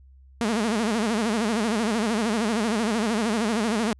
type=tone with vibrato; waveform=sawtooth; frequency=220.9 Hz; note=A3; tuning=7 cents sharp; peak=-18 dBFS; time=0.41-3.93 s; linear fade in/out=0 ms; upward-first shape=sine; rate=13 Hz; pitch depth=140 cents each way; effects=added 66 Hz sine -48 dBFS peak until 3.99 s + resampled to 24000 Hz